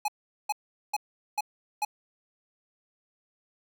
square tone bursts, 841 Hz, G#5, 22 cents sharp, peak -26 dBFS, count 5, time 0.05-1.85 s, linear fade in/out 5 ms, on 32 ms, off 410 ms, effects none

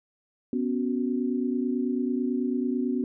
sine chord, B suspended second, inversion none, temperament equal with one note detuned, 248.1 / 277.2 / 370 Hz, B3 / C#4 / F#4, +8 / 0 / 0 cents, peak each -26 / -30 / -32 dBFS, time 0.53-3.04 s, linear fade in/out 2 ms, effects none

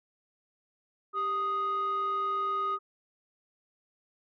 sine tone pair together, 392.6 / 1244.1 Hz, G4 / D#6, +3 / -1 cents, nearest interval octave + minor sixth, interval 1996 cents, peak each -36 / -26 dBFS, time 1.13-2.79 s, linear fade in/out 50 ms, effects tanh soft clip ceiling -25 dBFS

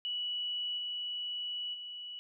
sine tone with level steps, 2944 Hz, F#7, 9 cents flat, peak -33 / -35 / -41 dBFS, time 0.05-2.19 s, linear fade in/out 0 ms, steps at 0.77 / 1.73 s, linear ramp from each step 20 ms, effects none

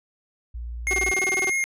sine tone, 58.7 Hz, A#1, 13 cents sharp, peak -30 dBFS, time 0.54-1.12 s, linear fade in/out 10 ms
square tone with vibrato, 2140 Hz, C7, 38 cents sharp, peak -22 dBFS, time 0.87-1.64 s, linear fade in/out 0 ms, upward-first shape triangle, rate 6.2 Hz, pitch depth 15 cents each way
sawtooth tone bursts, 379.2 Hz, F#4, 43 cents sharp, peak -22 dBFS, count 12, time 0.91-1.496 s, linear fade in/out 0 ms, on 25 ms, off 26 ms
effects low-pass 12000 Hz 12 dB/octave

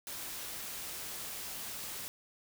white noise, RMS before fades -42 dBFS, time 0.07-2.08 s, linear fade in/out 0 ms, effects none

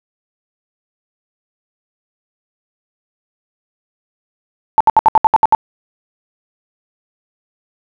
sine tone bursts, 880 Hz, A5, in tune, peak -4 dBFS, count 9, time 4.78-5.549 s, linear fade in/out 0 ms, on 25 ms, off 68 ms, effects none

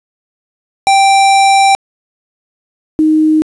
square / sine tone pair in turn, 784 / 311.3 Hz, G5 / D#4, 0 / +1 cents, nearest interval octave + major third, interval 1599 cents, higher first, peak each -6 dBFS, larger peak neither, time 0.87-1.75 / 2.99-3.42 s, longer first, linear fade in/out 0 ms, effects resampled to 24000 Hz + 7-bit

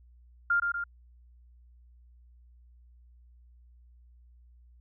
sine tone with echo, 1400 Hz, F6, 4 cents sharp, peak -22 dBFS, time 0.5-0.6 s, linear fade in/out 5 ms, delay 120 ms, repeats 2, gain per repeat -4 dB, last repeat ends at 0.84 s, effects added 60 Hz sine -54 dBFS peak until 4.8 s

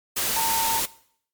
sine tone in noise, 906 Hz, A#5, 50 cents flat, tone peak -23 dBFS, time 0.36-0.8 s, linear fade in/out 10 ms, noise white, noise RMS -25 dBFS, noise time 0.16-0.86 s, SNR -1 dB, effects noise-tail reverb RT60 0.6 s tail -19 dB re dry + MP3 96 kbps

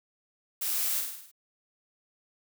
blue noise with echo, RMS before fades -31 dBFS, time 0.61-1.01 s, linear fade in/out 10 ms, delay 51 ms, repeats 6, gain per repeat -4 dB, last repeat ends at 1.316 s, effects none

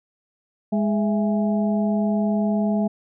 harmonic tone with a mistuned harmonic, 207.7 Hz, G#3, in tune, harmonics 1 / 2 / 3 / 4, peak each -19 / -31 / -27 / -34 dBFS, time 0.72-2.88 s, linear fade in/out 10 ms, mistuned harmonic 3, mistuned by +100 cents, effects none

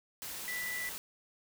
sine tone in noise, 1975.5 Hz, B6, in tune, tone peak -36 dBFS, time 0.48-0.89 s, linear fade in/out 0 ms, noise white, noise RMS -42 dBFS, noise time 0.22-0.98 s, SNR +3 dB, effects none

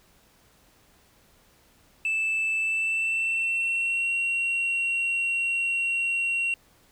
sine tone with pitch glide, 2637 to 2741 Hz, E7 to F7, 0 to -33 cents, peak -21 dBFS, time 2.05-6.54 s, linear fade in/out 2 ms, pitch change +67 cents, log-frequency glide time 2.58-4.13 s, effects tanh soft clip ceiling -22 dBFS + pink hiss -60 dBFS RMS until 6.91 s

